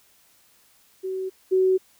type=tone pair in turn; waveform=sine; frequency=377.6 / 375.2 Hz; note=F#4 / F#4; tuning=+35 / +24 cents; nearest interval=unison; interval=11 cents; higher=first; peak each=-26 / -16 dBFS; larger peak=second; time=1.03-1.3 / 1.51-1.78 s; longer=neither; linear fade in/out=20 ms; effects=white hiss -59 dBFS RMS until 1.99 s